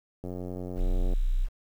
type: click train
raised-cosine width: 2 ms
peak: -24 dBFS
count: 82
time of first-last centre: 0.24-1.135 s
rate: 90.5 Hz
type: tone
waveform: sine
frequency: 30.94 Hz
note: B0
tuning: 4 cents sharp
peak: -22 dBFS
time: 0.76-1.49 s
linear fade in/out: 50 ms
effects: 9-bit